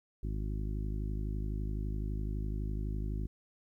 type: harmonic tone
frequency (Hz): 51.91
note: G#1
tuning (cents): 0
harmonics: 1 / 2 / 3 / 4 / 5 / 6 / 7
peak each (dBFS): -34 / -40 / -44 / -46 / -48 / -50 / -51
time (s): 0.23-3.27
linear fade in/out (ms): 5
effects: 12-bit